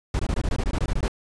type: noise bursts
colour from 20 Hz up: brown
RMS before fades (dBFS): -23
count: 13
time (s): 0.14-1.081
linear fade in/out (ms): 2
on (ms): 53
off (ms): 21
effects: resampled to 22050 Hz